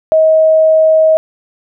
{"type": "tone", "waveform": "sine", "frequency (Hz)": 634, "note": "D#5", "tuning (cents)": 32, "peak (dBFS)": -5, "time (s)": [0.12, 1.17], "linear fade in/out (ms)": 0, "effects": []}